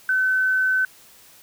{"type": "tone", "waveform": "sine", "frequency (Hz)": 1521, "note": "F#6", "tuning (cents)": 47, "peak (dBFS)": -17, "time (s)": [0.09, 0.85], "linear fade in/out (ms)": 2, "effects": ["white hiss -50 dBFS RMS until 1.42 s"]}